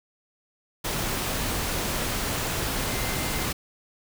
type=tone in noise; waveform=sine; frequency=2085 Hz; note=C7; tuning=7 cents flat; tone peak=-39 dBFS; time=2.88-3.46 s; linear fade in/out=10 ms; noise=pink; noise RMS=-28 dBFS; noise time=0.84-3.53 s; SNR=-14 dB; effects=none